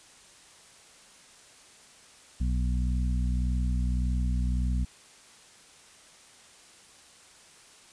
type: harmonic tone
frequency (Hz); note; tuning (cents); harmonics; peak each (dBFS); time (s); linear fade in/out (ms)
61.74; B1; 0; 1 / 2 / 3 / 4; -25 / -35 / -35 / -39; 2.4-4.85; 10
effects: white hiss -54 dBFS RMS until 7.92 s + resampled to 22050 Hz